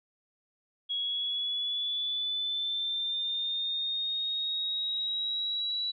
sine linear sweep, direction up, 3322 to 3933 Hz, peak -29 dBFS, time 0.89-5.92 s, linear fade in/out 20 ms, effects none

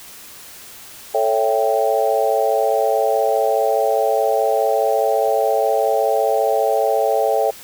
sine chord, A dominant seventh, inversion none, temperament equal, 440 / 554.4 / 659.3 / 784 Hz, A4 / C#5 / E5 / G5, 0 / 0 / 0 / 0 cents, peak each -20 dBFS, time 1.14-7.51 s, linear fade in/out 10 ms, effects white hiss -39 dBFS RMS until 7.63 s

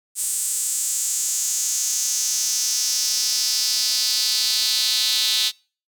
square tone with high-pass filter sweep, 116.54 Hz, A#2, in tune, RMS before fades -22 dBFS, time 0.15-5.52 s, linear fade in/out 50 ms, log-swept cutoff 8400 to 3800 Hz, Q 3.9, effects noise-tail reverb RT60 0.4 s tail -26 dB re dry

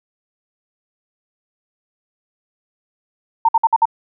sine tone bursts, 910 Hz, A#5, 42 cents flat, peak -9 dBFS, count 5, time 3.45-3.855 s, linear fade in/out 5 ms, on 37 ms, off 55 ms, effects none

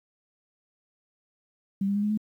sine tone with pitch steps, 196 / 200.3 / 204.8 / 209.3 / 214 Hz, G3 / G3 / G#3 / G#3 / A3, 0 / +38 / -24 / +14 / -48 cents, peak -23 dBFS, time 1.81-2.175 s, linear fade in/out 5 ms, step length 73 ms, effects 10-bit

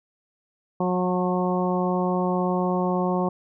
harmonic tone with a mistuned harmonic, 181.6 Hz, F#3, 32 cents flat, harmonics 1 / 2 / 3 / 4 / 5 / 6, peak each -24 / -27 / -29 / -30 / -31 / -32 dBFS, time 0.8-3.29 s, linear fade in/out 5 ms, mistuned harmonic 5, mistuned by -17 cents, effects none

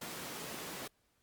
pink high-pass noise, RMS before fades -44 dBFS, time 0.01-0.88 s, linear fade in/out 10 ms, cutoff 180 Hz, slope 12 dB/octave, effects pink hiss -75 dBFS RMS until 1.22 s + Opus 48 kbps

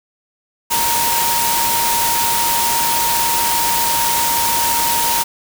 sine tone in noise, 932.3 Hz, A#5, in tune, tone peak -18 dBFS, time 0.7-5.24 s, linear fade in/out 20 ms, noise white, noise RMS -18 dBFS, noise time 0.7-5.24 s, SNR -3 dB, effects none

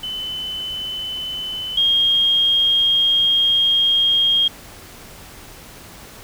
sine tone pair in turn, 3025 / 3240 Hz, F#7 / G#7, +38 / -43 cents, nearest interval minor second, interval 119 cents, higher second, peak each -24 / -13 dBFS, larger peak second, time 0.03-1.77 / 1.77-4.48 s, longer second, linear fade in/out 5 ms, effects pink hiss -40 dBFS RMS until 6.23 s

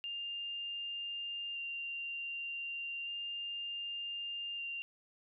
sine tone with vibrato, 2790 Hz, F7, 2 cents flat, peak -38 dBFS, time 0.04-4.82 s, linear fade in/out 0 ms, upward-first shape square, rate 0.33 Hz, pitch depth 8 cents each way, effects none

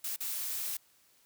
blue noise with dropouts, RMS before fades -36 dBFS, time 0.04-0.77 s, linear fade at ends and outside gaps 5 ms, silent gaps 0.162-0.204 s, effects white hiss -66 dBFS RMS until 1.25 s + high-pass 60 Hz 12 dB/octave

